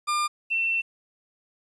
40% pulse / sine tone pair in turn, 1200 / 2694 Hz, D6 / E7, +37 / +37 cents, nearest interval octave + major second, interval 1400 cents, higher second, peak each -22 dBFS, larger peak neither, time 0.07-0.28 / 0.5-0.82 s, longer second, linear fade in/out 20 ms, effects resampled to 24000 Hz + 10-bit

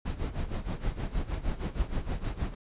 brown noise with tremolo, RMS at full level -29 dBFS, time 0.05-2.55 s, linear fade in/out 10 ms, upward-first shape sine, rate 6.4 Hz, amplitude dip 80%, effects resampled to 8000 Hz

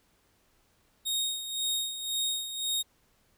sawtooth tone with tremolo, 3729 Hz, A#7, in tune, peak -24 dBFS, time 1.05-2.83 s, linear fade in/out 20 ms, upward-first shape sine, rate 1.9 Hz, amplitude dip 65%, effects pink hiss -68 dBFS RMS until 3.37 s

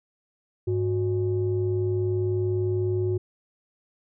sine tone pair together, 102.34 / 364.7 Hz, G#2 / F#4, -25 / -25 cents, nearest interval octave + minor seventh, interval 2200 cents, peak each -24 dBFS, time 0.67-3.18 s, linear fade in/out 10 ms, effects tanh soft clip ceiling -16 dBFS

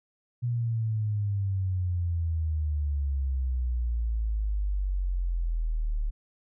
sine exponential sweep, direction down, 122 to 36.62 Hz, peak -25 dBFS, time 0.42-6.11 s, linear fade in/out 20 ms, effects none

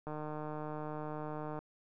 click train, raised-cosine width 1 ms, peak -28 dBFS, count 232, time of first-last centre 0.07-1.59 s, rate 152 Hz, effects none

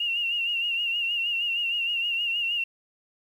sine tone with vibrato, 2794 Hz, F7, in tune, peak -24 dBFS, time 0-2.64 s, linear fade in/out 5 ms, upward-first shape sine, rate 6.4 Hz, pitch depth 54 cents each way, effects 9-bit

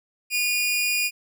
sawtooth tone pair together, 2449 / 2775 Hz, D#7 / F7, -28 / -12 cents, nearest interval major second, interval 216 cents, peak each -18 / -30 dBFS, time 0.3-1.11 s, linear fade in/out 50 ms, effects none

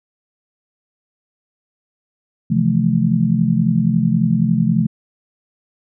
sine chord, F major seventh, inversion second, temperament just, 130.96 / 163.7 / 174.61 / 218.3 Hz, C3 / E3 / F3 / A3, +2 / -12 / 0 / -13 cents, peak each -20 / -19 / -18 / -17 dBFS, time 2.5-4.87 s, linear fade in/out 10 ms, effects none

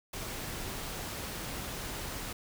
pink noise, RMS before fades -39 dBFS, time 0.13-2.33 s, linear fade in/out 5 ms, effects none

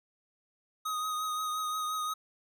square tone with vibrato, 1251 Hz, D#6, 9 cents sharp, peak -32 dBFS, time 0.85-2.14 s, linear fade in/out 10 ms, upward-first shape triangle, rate 5.7 Hz, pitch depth 28 cents each way, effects none

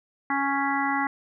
harmonic tone with a mistuned harmonic, 277.2 Hz, C#4, in tune, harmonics 1 / 3 / 4 / 5 / 6 / 7, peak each -29 / -27 / -30 / -33 / -33 / -30 dBFS, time 0.3-1.07 s, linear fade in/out 2 ms, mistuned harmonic 7, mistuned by +26 cents, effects none

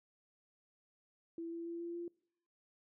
sine tone with pitch steps, 333.2 / 335.9 / 338.6 / 341.4 / 344.2 Hz, E4 / E4 / E4 / F4 / F4, +19 / +33 / +46 / -39 / -25 cents, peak -40 dBFS, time 1.38-2.08 s, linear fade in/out 2 ms, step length 140 ms, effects noise-tail reverb RT60 0.7 s tail -25 dB re dry

